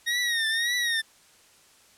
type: tone with vibrato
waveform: 25% pulse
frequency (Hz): 1864.7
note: A#6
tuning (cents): 0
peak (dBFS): -20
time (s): 0.06-1.02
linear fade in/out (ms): 20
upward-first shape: triangle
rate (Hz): 1.8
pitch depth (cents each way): 100
effects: white hiss -57 dBFS RMS until 1.97 s + low-pass 10000 Hz 12 dB/octave